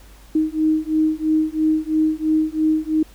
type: beating tone pair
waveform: sine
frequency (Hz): 311.1 / 314.1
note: D#4 / D#4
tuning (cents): 0 / +16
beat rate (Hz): 3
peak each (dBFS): -19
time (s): 0.35-3.03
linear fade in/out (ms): 5
effects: added 50 Hz sine -44 dBFS peak until 3.14 s + pink hiss -50 dBFS RMS until 3.14 s